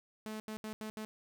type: tone bursts at uneven times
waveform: sawtooth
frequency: 216.4 Hz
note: A3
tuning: 29 cents flat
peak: -36 dBFS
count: 5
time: 0.26-0.4 / 0.48-0.57 / 0.64-0.73 / 0.81-0.9 / 0.97-1.05 s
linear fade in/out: 0 ms
effects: none